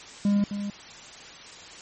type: tone with echo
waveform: triangle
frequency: 202.9 Hz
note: G#3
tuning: 40 cents flat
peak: -17 dBFS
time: 0.25-0.44 s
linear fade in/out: 2 ms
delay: 260 ms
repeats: 1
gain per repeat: -9 dB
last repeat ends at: 0.7 s
effects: white hiss -44 dBFS RMS until 1.81 s + MP3 32 kbps